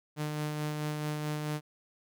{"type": "tone with tremolo", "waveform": "sawtooth", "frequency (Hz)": 150.9, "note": "D3", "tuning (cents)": 47, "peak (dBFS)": -27, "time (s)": [0.16, 1.61], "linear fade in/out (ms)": 50, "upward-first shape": "sine", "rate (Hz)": 4.6, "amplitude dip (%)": 30, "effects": []}